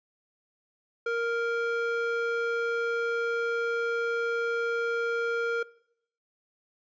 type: tone with band-pass filter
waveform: square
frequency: 466.2 Hz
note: A#4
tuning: in tune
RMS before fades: -29 dBFS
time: 1.06-5.63 s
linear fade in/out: 5 ms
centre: 1000 Hz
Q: 2.5
effects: noise-tail reverb RT60 0.7 s tail -21 dB re dry + resampled to 16000 Hz